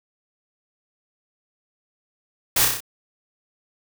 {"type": "noise with echo", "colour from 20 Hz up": "white", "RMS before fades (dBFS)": -19, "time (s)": [2.56, 2.65], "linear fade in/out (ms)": 5, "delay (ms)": 31, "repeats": 5, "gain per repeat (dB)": -3, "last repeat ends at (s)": 2.805, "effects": []}